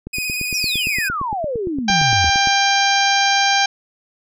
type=click train; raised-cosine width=3 ms; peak=-16 dBFS; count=22; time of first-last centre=0.07-2.473 s; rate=8.74 Hz
type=tone with vibrato; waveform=sawtooth; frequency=2489 Hz; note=D#7; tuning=in tune; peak=-18 dBFS; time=0.13-1.09 s; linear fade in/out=10 ms; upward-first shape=square; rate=17 Hz; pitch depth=23 cents each way
type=exponential sweep; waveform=sine; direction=down; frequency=5920 to 73.9 Hz; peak=-20 dBFS; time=0.54-2.3 s; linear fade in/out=5 ms
type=harmonic tone; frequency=793 Hz; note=G5; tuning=20 cents sharp; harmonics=1 / 2 / 3 / 4 / 5 / 6 / 7 / 8; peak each=-17 / -20 / -22 / -23 / -24 / -25 / -25 / -26 dBFS; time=1.88-3.66 s; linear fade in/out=5 ms
effects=none